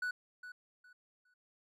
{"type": "tone with echo", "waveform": "triangle", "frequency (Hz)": 1480, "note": "F#6", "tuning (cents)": 0, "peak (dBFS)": -32, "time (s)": [0.02, 0.11], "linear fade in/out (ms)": 5, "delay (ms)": 410, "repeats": 3, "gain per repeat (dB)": -12, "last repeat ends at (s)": 1.34, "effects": []}